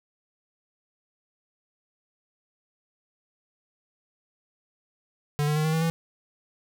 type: tone with pitch steps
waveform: square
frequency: 147 / 150.44 / 153.95 / 157.55 / 161.23 / 165 Hz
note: D3 / D3 / D#3 / D#3 / E3 / E3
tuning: +2 / +42 / -18 / +22 / -38 / +2 cents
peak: -23 dBFS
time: 5.39-5.9 s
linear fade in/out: 0 ms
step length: 85 ms
effects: none